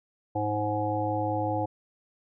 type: harmonic tone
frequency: 105.3 Hz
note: G#2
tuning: 24 cents sharp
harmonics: 1 / 3 / 5 / 7 / 8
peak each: -32 / -32 / -32 / -32 / -32 dBFS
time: 0.35-1.66 s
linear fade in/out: 10 ms
effects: none